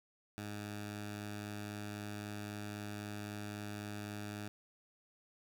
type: tone with notch filter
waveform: 10% pulse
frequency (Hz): 103.8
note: G#2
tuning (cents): 0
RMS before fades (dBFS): -44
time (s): 0.38-4.48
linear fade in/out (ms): 0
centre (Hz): 490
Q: 1.7
effects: none